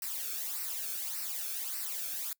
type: noise with flanger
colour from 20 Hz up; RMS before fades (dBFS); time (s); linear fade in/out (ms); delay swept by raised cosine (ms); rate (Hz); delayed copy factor
blue; -37; 0.02-2.33; 2; 0.29 to 1.04; 1.7; -0.7
effects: noise-tail reverb RT60 0.1 s tail -25 dB re dry